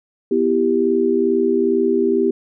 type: chord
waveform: sine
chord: E minor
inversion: second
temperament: equal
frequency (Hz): 246.9 / 329.6 / 392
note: B3 / E4 / G4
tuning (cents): 0 / 0 / 0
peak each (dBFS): -20 / -20 / -16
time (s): 0.31-2.31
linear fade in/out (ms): 5
effects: none